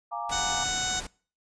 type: chord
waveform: sine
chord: Bb dominant seventh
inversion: second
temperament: equal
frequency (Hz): 698.5 / 830.6 / 932.3 / 1174.7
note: F5 / Ab5 / Bb5 / D6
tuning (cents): 0 / 0 / 0 / 0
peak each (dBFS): -36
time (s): 0.11-0.65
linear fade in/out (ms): 20
type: noise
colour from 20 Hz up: pink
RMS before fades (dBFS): -39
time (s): 0.29-1.07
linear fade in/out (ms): 5
type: harmonic tone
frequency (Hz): 742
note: F#5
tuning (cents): +5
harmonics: 1 / 2 / 3 / 4 / 5 / 6 / 7 / 8 / 9 / 10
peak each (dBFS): -35 / -34 / -42 / -40 / -32 / -43 / -39 / -37 / -36 / -36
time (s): 0.31-1.01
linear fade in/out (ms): 20
effects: noise-tail reverb RT60 0.4 s tail -23 dB re dry + resampled to 22050 Hz